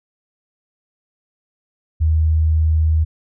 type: tone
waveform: sine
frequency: 79 Hz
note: D#2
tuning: 27 cents sharp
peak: -12 dBFS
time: 2-3.05 s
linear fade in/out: 20 ms
effects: none